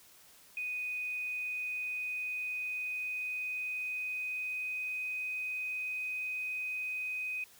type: tone with pitch glide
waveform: sine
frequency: 2489 to 2506 Hz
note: D#7 to D#7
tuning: 0 to +12 cents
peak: -34 dBFS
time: 0.57-7.44 s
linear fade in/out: 2 ms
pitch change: +12 cents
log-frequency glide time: 0.73-5.12 s
effects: white hiss -59 dBFS RMS until 7.59 s